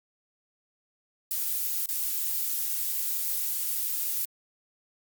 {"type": "noise with dropouts", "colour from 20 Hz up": "violet", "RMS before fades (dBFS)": -29, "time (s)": [1.31, 4.25], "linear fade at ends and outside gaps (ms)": 1, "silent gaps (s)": [1.859, 1.888], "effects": ["Opus 48 kbps"]}